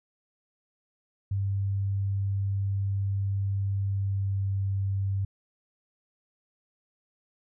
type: tone with pitch glide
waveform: sine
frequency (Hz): 98.6 to 97.81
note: G2 to G2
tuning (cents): +11 to -3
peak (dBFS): -25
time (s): 1.31-5.25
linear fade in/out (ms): 5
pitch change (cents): -14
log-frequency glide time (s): 3.82-4.49
effects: none